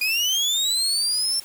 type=linear sweep; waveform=30% pulse; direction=up; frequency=2435 to 5440 Hz; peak=-17 dBFS; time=0.01-1.4 s; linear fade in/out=5 ms; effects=white hiss -44 dBFS RMS until 1.44 s